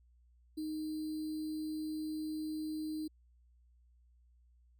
sine tone with sample-and-hold, 310 Hz, D#4, 6 cents flat, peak -36 dBFS, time 0.57-3.08 s, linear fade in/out 10 ms, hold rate 4410 Hz, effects added 60 Hz sine -63 dBFS peak until 4.79 s

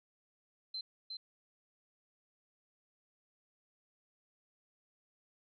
sine tone with echo, 4100 Hz, C8, 36 cents flat, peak -38 dBFS, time 0.74-0.81 s, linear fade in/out 5 ms, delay 360 ms, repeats 1, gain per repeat -3 dB, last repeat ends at 1.17 s, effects none

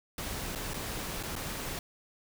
pink noise with dropouts, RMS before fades -37 dBFS, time 0.18-1.79 s, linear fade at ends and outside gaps 2 ms, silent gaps 0.551-0.557 / 0.736-0.741 / 1.229-1.234 / 1.355-1.362 s, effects none

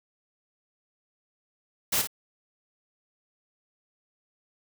white noise with echo, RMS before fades -25 dBFS, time 1.92-2.02 s, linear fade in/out 10 ms, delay 53 ms, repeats 1, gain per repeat -8 dB, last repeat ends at 2.073 s, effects none

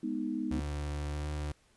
sine chord, G# minor, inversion none, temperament equal, 207.7 / 246.9 / 311.1 Hz, G#3 / B3 / D#4, 0 / 0 / 0 cents, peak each -38 / -35 / -35 dBFS, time 0.03-0.6 s, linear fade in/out 5 ms
35% pulse tone with pitch glide, 73.5 to 74.66 Hz, D2 to D2, +2 to +29 cents, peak -32 dBFS, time 0.51-1.52 s, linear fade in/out 5 ms, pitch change +27 cents, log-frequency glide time 1.09-1.24 s
effects pink hiss -67 dBFS RMS until 1.76 s + resampled to 24000 Hz

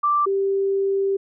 sine tone pair in turn, 1174.7 / 392 Hz, D6 / G4, 0 / 0 cents, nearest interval octave + perfect fifth, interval 1900 cents, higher first, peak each -16 / -18 dBFS, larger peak first, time 0.03-0.26 / 0.26-1.17 s, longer second, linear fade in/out 10 ms, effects none

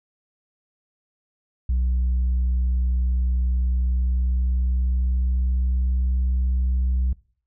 sine tone with pitch glide, 62.2 to 63.25 Hz, B1 to B1, +13 to +42 cents, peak -16 dBFS, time 1.69-7.13 s, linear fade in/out 5 ms, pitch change +29 cents, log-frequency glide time 3.62-6.17 s, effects noise-tail reverb RT60 0.5 s tail -24 dB re dry + tanh soft clip ceiling -17 dBFS

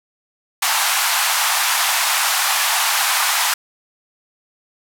pink band-pass noise, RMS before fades -18 dBFS, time 0.62-3.54 s, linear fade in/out 5 ms, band 750 to 15000 Hz, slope 48 dB/octave, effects none

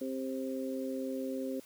harmonic tone, 131.9 Hz, C3, 14 cents sharp, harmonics 2 / 3 / 4, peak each -36 / -41 / -39 dBFS, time 0.01-1.6 s, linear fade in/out 5 ms, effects white hiss -58 dBFS RMS until 1.65 s

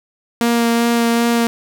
sawtooth tone with vibrato, 234 Hz, A#3, 7 cents sharp, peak -9 dBFS, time 0.41-1.47 s, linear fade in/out 0 ms, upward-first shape sine, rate 2.6 Hz, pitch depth 11 cents each way, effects none

